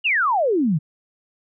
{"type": "exponential sweep", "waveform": "sine", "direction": "down", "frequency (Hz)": [2960, 140.4], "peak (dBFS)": -16, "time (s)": [0.04, 0.79], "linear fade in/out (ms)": 20, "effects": []}